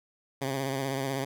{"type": "tone with vibrato", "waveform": "10% pulse", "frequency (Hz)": 135.2, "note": "C#3", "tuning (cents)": -43, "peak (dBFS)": -21, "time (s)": [0.41, 1.25], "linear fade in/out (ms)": 10, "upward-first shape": "triangle", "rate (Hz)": 16, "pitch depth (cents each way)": 60, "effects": []}